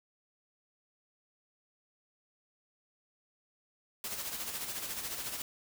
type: noise with tremolo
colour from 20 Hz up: white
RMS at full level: -37 dBFS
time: 4.04-5.42 s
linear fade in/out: 2 ms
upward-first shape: sine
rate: 14 Hz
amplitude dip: 50%
effects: none